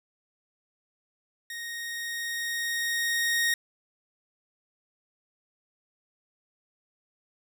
sawtooth tone with level ramp, 1864.7 Hz, A#6, in tune, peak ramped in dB -32 to -19 dBFS, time 1.5-3.54 s, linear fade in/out 2 ms, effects none

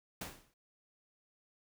pink noise with exponential decay, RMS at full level -39 dBFS, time 0.21-0.54 s, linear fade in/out 5 ms, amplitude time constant 70 ms, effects none

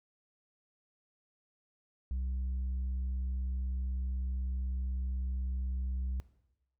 sine tone, 64 Hz, C2, 38 cents flat, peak -29 dBFS, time 2.11-6.2 s, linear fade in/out 0 ms, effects noise-tail reverb RT60 0.9 s tail -20 dB re dry + tanh soft clip ceiling -31 dBFS

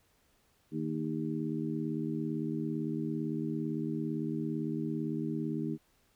harmonic tone with a mistuned harmonic, 77.78 Hz, D#2, in tune, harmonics 2 / 3 / 4 / 5, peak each -37 / -36 / -36 / -42 dBFS, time 0.71-5.78 s, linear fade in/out 50 ms, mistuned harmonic 5, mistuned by +49 cents, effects pink hiss -70 dBFS RMS until 6.15 s

